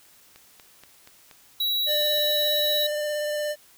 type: click train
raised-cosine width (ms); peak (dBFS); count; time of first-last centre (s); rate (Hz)
0.2; -29; 5; 0.36-1.312; 4.2
type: tone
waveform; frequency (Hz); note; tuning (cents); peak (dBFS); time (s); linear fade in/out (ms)
square; 3896; B7; -24; -23; 1.6-2.87; 5
type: tone with vibrato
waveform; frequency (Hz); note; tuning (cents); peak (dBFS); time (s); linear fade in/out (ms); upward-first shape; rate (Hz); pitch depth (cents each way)
square; 597; D5; +28; -26; 1.86-3.56; 50; square; 17; 9
effects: white hiss -55 dBFS RMS until 3.77 s